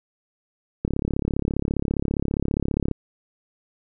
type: click train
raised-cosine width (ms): 3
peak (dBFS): -10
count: 73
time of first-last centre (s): 0.85-2.913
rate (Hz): 34.9
effects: none